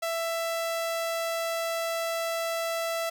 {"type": "tone", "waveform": "sawtooth", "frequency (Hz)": 664, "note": "E5", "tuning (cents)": 12, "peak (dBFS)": -24, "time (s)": [0.02, 3.1], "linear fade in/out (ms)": 10, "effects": []}